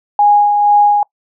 sine tone with tremolo, 825 Hz, G#5, 12 cents flat, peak -5 dBFS, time 0.19-1.03 s, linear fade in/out 2 ms, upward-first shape sine, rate 2.1 Hz, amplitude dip 40%, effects noise-tail reverb RT60 0.1 s tail -24 dB re dry

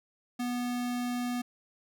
square tone, 244.8 Hz, B3, 15 cents flat, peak -31 dBFS, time 0.39-1.42 s, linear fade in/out 10 ms, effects none

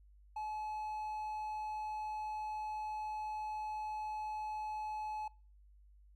triangle tone, 856 Hz, A5, 48 cents flat, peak -36 dBFS, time 0.36-5.28 s, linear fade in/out 5 ms, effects noise-tail reverb RT60 0.4 s tail -25 dB re dry + added 50 Hz sine -59 dBFS peak until 6.15 s

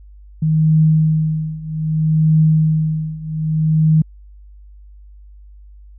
sine tone with tremolo, 156.9 Hz, D#3, 15 cents sharp, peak -8 dBFS, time 0.42-4.02 s, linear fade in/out 5 ms, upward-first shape triangle, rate 0.63 Hz, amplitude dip 90%, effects added 50 Hz sine -38 dBFS peak until 5.98 s

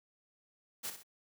white noise with echo, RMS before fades -39 dBFS, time 0.83-0.91 s, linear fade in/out 20 ms, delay 62 ms, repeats 2, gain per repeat -8 dB, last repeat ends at 1.034 s, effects high-pass 100 Hz 12 dB/octave

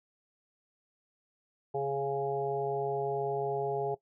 harmonic tone with a mistuned harmonic, 138.59 Hz, C#3, in tune, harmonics 1 / 3 / 4 / 5 / 6, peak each -40 / -32 / -41 / -36 / -38 dBFS, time 1.74-3.95 s, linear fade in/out 10 ms, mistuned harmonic 4, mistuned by -17 cents, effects noise-tail reverb RT60 0.1 s tail -18 dB re dry

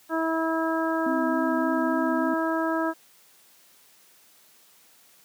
harmonic tone, 324.3 Hz, E4, 28 cents flat, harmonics 1 / 2 / 3 / 4 / 5, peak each -26 / -29 / -31 / -32 / -33 dBFS, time 0.09-2.94 s, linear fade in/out 50 ms
sine tone with vibrato, 259.3 Hz, C4, 15 cents flat, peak -26 dBFS, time 1.06-2.34 s, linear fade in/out 5 ms, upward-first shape sine, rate 3.5 Hz, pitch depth 25 cents each way
effects white hiss -57 dBFS RMS until 5.24 s + high-pass 150 Hz 12 dB/octave

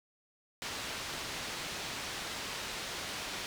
white low-pass noise, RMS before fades -40 dBFS, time 0.62-3.46 s, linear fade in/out 0 ms, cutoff 4600 Hz, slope 12 dB/octave, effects none

